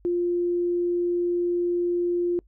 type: tone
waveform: sine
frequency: 350 Hz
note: F4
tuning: 4 cents sharp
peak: -21 dBFS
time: 0.05-2.39 s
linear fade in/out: 0 ms
effects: noise-tail reverb RT60 0.1 s tail -26 dB re dry + added 50 Hz sine -54 dBFS peak until 2.47 s